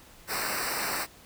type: noise with comb filter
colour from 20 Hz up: pink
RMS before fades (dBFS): -31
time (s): 0.27-1.07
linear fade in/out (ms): 50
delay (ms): 0.3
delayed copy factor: -0.95
effects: pink hiss -53 dBFS RMS until 1.25 s